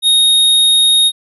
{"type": "tone", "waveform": "square", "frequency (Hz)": 3729, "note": "A#7", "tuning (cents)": 0, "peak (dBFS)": -8, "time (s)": [0.02, 1.12], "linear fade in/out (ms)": 50, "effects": ["resampled to 32000 Hz"]}